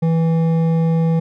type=tone with hard clipping; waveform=sine; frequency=164 Hz; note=E3; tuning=9 cents flat; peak=-15 dBFS; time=0.02-1.2 s; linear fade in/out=10 ms; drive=9 dB; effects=none